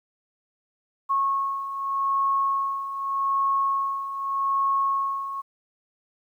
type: beating tone pair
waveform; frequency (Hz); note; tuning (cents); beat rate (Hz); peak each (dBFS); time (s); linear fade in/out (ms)
sine; 1095 / 1095.83; C#6 / C#6; -22 / -20; 0.83; -29 / -23; 1.09-5.42; 20
effects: 10-bit